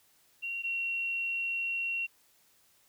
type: tone pair in turn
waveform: sine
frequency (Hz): 2751 / 2737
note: F7 / F7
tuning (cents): -27 / -36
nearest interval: unison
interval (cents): 9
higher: first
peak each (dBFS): -33 / -30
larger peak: second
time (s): 0.42-0.63 / 0.63-2.07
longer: second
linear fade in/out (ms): 20
effects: white hiss -66 dBFS RMS until 2.88 s